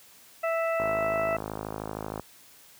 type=harmonic tone; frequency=659.3 Hz; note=E5; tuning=in tune; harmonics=1 / 2 / 3 / 4; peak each=-26 / -32 / -36 / -38 dBFS; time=0.43-1.37 s; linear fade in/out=10 ms
type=click train; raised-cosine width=1 ms; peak=-19 dBFS; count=75; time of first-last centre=0.8-2.196 s; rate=53 Hz
effects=white hiss -54 dBFS RMS until 2.79 s + high-pass 60 Hz 12 dB/octave